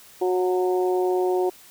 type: harmonic tone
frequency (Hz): 182.9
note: F#3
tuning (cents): -20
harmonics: 2 / 3 / 4 / 5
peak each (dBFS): -20 / -32 / -28 / -34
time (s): 0.21-1.5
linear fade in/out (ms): 10
effects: white hiss -49 dBFS RMS until 1.7 s